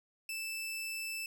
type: tone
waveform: sawtooth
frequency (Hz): 2641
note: E7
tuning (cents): +3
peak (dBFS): -34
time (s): 0.29-1.26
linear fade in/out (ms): 2
effects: none